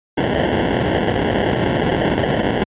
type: noise with sample-and-hold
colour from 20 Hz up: violet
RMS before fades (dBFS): -17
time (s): 0.17-2.64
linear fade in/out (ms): 10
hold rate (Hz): 1225
effects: high-pass 80 Hz 12 dB/octave + resampled to 8000 Hz